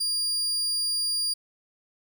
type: tone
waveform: 35% pulse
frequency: 4800 Hz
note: D8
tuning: 37 cents sharp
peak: -23 dBFS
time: 0-1.34 s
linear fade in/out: 10 ms
effects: none